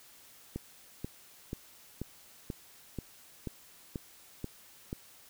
click train, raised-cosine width 3 ms, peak -23 dBFS, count 10, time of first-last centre 0.56-4.929 s, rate 2.06 Hz, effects white hiss -57 dBFS RMS until 5.29 s

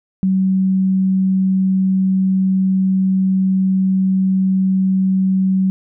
sine tone, 189.5 Hz, F#3, 42 cents sharp, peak -12 dBFS, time 0.23-5.7 s, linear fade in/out 0 ms, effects none

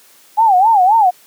sine tone with vibrato, 813 Hz, G#5, 37 cents flat, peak -7 dBFS, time 0.37-1.11 s, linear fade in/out 20 ms, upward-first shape sine, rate 3.8 Hz, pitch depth 210 cents each way, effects white hiss -47 dBFS RMS until 1.26 s + high-pass 200 Hz 12 dB/octave

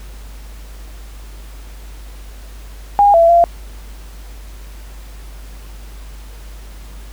sine tone with pitch steps, 813 / 671 / 686 Hz, G#5 / E5 / F5, -37 / +31 / -31 cents, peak -6 dBFS, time 2.99-3.44 s, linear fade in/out 0 ms, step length 150 ms, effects added 50 Hz sine -31 dBFS peak until 7.12 s + pink hiss -43 dBFS RMS until 7.12 s

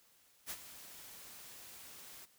white noise with ADSR envelope, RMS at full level -41 dBFS, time 0.46-2.26 s, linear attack 44 ms, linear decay 56 ms, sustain -12 dB, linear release 20 ms, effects white hiss -68 dBFS RMS until 2.38 s

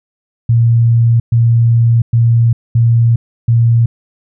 sine tone bursts at uneven times, 116.54 Hz, A#2, in tune, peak -6 dBFS, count 5, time 0.49-1.2 / 1.32-2.02 / 2.13-2.53 / 2.75-3.16 / 3.48-3.86 s, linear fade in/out 5 ms, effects none

